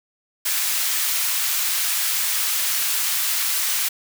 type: high-pass noise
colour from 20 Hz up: white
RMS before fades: -22 dBFS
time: 0.45-3.89 s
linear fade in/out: 10 ms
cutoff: 1300 Hz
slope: 12 dB/octave
effects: none